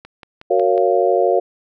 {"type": "click train", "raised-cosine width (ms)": 0.3, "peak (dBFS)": -21, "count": 5, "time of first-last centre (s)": [0.05, 0.779], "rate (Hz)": 5.49}
{"type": "chord", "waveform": "sine", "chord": "Gb major seventh", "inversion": "none", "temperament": "just", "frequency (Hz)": [370, 462.5, 555, 693.7], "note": ["Gb4", "Bb4", "Db5", "F5"], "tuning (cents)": [0, -14, 2, -12], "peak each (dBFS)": -18, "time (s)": [0.5, 1.4], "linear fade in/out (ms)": 10}
{"effects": []}